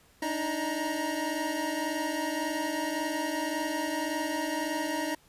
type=tone cluster; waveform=25% pulse; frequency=292.9 / 314.7 / 939 Hz; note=D4 / D#4 / A#5; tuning=-5 / +20 / +12 cents; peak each=-31 / -29 / -31 dBFS; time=0.22-5.15 s; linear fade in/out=5 ms; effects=pink hiss -61 dBFS RMS until 5.28 s + resampled to 32000 Hz